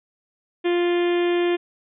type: harmonic tone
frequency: 349.5 Hz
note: F4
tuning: 1 cent sharp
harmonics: 1 / 2 / 3 / 4 / 5 / 6 / 7 / 8 / 9 / 10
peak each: -18 / -31 / -36 / -41 / -34 / -37 / -36 / -40 / -38 / -42 dBFS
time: 0.64-1.57 s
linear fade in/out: 20 ms
effects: none